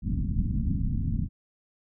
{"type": "low-pass noise", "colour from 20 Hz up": "pink", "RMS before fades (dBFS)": -27, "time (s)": [0.02, 1.29], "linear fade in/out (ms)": 50, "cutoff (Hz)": 250, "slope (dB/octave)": 48, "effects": []}